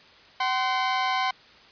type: tone pair together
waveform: sawtooth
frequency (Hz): 759 / 1038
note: F#5 / C6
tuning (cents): +44 / -14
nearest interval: perfect fourth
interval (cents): 542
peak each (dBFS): -22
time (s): 0.4-1.31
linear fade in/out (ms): 5
effects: white hiss -52 dBFS RMS until 1.71 s + resampled to 11025 Hz